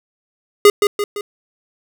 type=tone with echo; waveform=square; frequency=410.7 Hz; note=G#4; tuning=19 cents flat; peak=-5 dBFS; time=0.65-0.7 s; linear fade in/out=2 ms; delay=170 ms; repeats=3; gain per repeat=-6 dB; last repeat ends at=1.21 s; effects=none